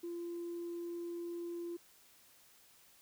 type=tone; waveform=sine; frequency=343.6 Hz; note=F4; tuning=28 cents flat; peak=-38 dBFS; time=0.03-1.77 s; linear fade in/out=10 ms; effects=tanh soft clip ceiling -36 dBFS + white hiss -64 dBFS RMS until 3.01 s